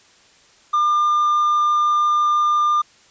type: tone with hard clipping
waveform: sine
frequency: 1201 Hz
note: D6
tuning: 38 cents sharp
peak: -15 dBFS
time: 0.73-2.82 s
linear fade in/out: 10 ms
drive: 2 dB
effects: white hiss -52 dBFS RMS until 3.1 s + resampled to 16000 Hz